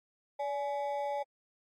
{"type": "ring-modulated tone", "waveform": "triangle", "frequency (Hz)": 708, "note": "F5", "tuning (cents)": 23, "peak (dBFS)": -27, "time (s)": [0.39, 1.23], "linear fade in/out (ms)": 10, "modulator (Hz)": 133, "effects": ["AAC 48 kbps"]}